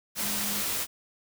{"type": "tone in noise", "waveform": "sine", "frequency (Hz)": 206.2, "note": "G#3", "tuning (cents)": -12, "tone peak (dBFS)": -38, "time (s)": [0.18, 0.64], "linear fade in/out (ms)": 50, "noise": "white", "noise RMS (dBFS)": -30, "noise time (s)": [0.15, 0.87], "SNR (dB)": -11, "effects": []}